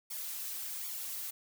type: noise with flanger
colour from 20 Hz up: blue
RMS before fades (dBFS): -40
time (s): 0.1-1.31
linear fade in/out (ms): 10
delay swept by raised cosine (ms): 0.88 to 6.28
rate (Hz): 1.3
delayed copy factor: +0.9
effects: none